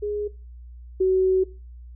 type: tone pair in turn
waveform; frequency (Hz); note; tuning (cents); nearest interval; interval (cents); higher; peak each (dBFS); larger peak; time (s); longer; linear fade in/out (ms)
sine; 415.3 / 375.5; G#4 / F#4; 0 / +26; major second; 174; first; -24 / -16; second; 0.02-0.28 / 1-1.44; second; 10
effects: noise-tail reverb RT60 0.3 s tail -19 dB re dry + added 60 Hz sine -39 dBFS peak until 1.95 s